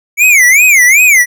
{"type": "tone with vibrato", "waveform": "square", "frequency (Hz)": 2217, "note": "C#7", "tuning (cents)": 0, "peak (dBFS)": -4, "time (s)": [0.17, 1.26], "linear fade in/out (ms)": 50, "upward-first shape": "sine", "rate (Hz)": 2.6, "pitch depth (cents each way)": 230, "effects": []}